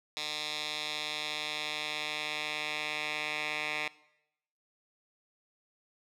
10% pulse tone with band-pass filter sweep, 151.4 Hz, D#3, 47 cents flat, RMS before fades -36 dBFS, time 0.17-3.88 s, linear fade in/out 0 ms, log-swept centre 3900 to 2500 Hz, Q 2.1, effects noise-tail reverb RT60 0.8 s tail -19 dB re dry

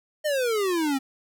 square exponential sweep, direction down, 622.3 to 261.6 Hz, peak -23 dBFS, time 0.24-0.99 s, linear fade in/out 20 ms, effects none

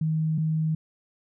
sine tone pair in turn, 157.8 / 157.8 Hz, D#3 / D#3, +25 / +25 cents, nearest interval unison, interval 0 cents, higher neither, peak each -22 dBFS, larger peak neither, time 0.01-0.38 / 0.38-0.75 s, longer neither, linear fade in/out 5 ms, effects none

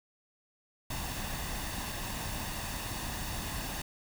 pink noise with comb filter, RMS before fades -37 dBFS, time 0.9-3.82 s, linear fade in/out 5 ms, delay 1.1 ms, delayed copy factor +0.5, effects none

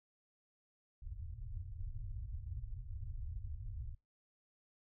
pink low-pass noise, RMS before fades -44 dBFS, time 1.02-3.95 s, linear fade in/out 10 ms, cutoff 120 Hz, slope 96 dB/octave, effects noise-tail reverb RT60 0.2 s tail -23 dB re dry

